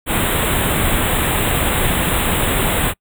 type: band-stop noise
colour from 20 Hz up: pink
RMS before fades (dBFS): -17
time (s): 0.06-2.94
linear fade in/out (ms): 50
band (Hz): 3800 to 7600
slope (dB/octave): 96
effects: noise-tail reverb RT60 0.1 s tail -26 dB re dry